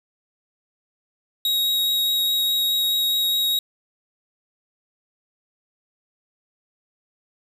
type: tone with vibrato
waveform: 45% pulse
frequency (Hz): 3794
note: A#7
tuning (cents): +30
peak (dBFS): -18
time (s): 1.45-3.59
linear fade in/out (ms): 2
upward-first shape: triangle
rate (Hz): 4.8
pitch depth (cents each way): 8
effects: 8-bit